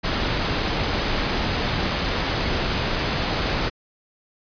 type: noise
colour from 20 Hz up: pink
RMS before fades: -23 dBFS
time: 0.03-3.7 s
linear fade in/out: 20 ms
effects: resampled to 11025 Hz